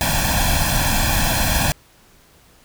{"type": "noise with comb filter", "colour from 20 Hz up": "pink", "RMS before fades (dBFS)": -18, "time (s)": [0.01, 1.72], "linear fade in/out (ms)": 0, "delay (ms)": 1.2, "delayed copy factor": 1, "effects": ["pink hiss -52 dBFS RMS until 2.64 s"]}